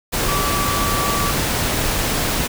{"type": "tone in noise", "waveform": "sine", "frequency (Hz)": 1154, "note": "D6", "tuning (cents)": -31, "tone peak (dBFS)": -22, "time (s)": [0.27, 1.32], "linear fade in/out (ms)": 20, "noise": "pink", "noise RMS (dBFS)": -20, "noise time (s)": [0.12, 2.48], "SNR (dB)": -5, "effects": []}